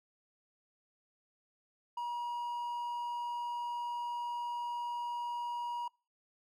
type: tone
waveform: triangle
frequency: 957 Hz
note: A#5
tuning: 45 cents sharp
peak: -33 dBFS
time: 1.97-5.88 s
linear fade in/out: 5 ms
effects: noise-tail reverb RT60 0.4 s tail -26 dB re dry